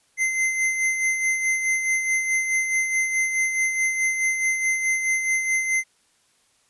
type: tone with tremolo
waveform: square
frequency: 2071 Hz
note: C7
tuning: 18 cents flat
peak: -19 dBFS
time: 0.17-5.84 s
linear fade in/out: 50 ms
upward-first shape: sine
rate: 4.7 Hz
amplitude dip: 50%
effects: white hiss -63 dBFS RMS until 6.69 s + resampled to 24000 Hz